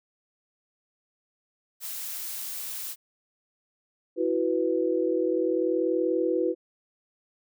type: noise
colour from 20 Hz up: blue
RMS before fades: -35 dBFS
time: 1.8-2.96 s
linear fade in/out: 50 ms
type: chord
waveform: sine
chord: E suspended second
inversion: none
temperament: equal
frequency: 329.6 / 370 / 493.9 Hz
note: E4 / F#4 / B4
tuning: 0 / 0 / 0 cents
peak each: -27 dBFS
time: 4.16-6.55 s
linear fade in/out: 50 ms
effects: none